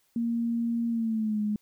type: tone with pitch glide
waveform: sine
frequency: 233.1 to 210.1 Hz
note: A#3 to G#3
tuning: 0 to +20 cents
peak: -25 dBFS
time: 0.16-1.56 s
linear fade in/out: 2 ms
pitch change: -180 cents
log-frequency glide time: 0.89-1.41 s
effects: white hiss -69 dBFS RMS until 1.61 s